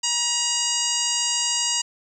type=harmonic tone; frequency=953 Hz; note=A#5; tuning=38 cents sharp; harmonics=1 / 2 / 3 / 4 / 5 / 6 / 7 / 8 / 9; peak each=-34 / -37 / -27 / -36 / -27 / -32 / -27 / -27 / -37 dBFS; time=0.03-1.82 s; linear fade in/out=10 ms; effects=9-bit